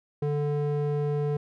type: tone with band-pass filter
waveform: square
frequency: 146.6 Hz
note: D3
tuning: 3 cents flat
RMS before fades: -27 dBFS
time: 0.22-1.37 s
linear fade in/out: 5 ms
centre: 310 Hz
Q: 8.3
effects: none